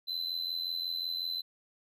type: tone with amplitude modulation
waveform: triangle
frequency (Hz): 4038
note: B7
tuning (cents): +38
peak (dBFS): -28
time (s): 0.07-1.42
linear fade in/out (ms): 20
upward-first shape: sine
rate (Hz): 85.5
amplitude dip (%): 75
effects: none